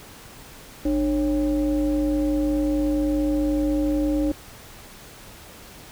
sine tone with frequency modulation, 300 Hz, D4, 37 cents sharp, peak -19 dBFS, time 0.85-4.32 s, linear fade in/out 5 ms, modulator 249 Hz, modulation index 0.71, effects pink hiss -44 dBFS RMS until 5.91 s

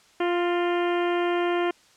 harmonic tone with a mistuned harmonic, 349.2 Hz, F4, in tune, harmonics 1 / 2 / 3 / 4 / 5 / 6 / 7 / 8 / 9, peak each -23 / -29 / -33 / -35 / -37 / -39 / -40 / -41 / -42 dBFS, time 0.2-1.71 s, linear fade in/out 5 ms, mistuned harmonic 5, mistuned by +32 cents, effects white hiss -57 dBFS RMS until 1.96 s + low-pass 7000 Hz 12 dB/octave

